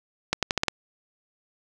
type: accelerating click train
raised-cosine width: 0.2 ms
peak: -5 dBFS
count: 6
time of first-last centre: 0.33-0.683 s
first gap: 97 ms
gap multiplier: 0.84
effects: none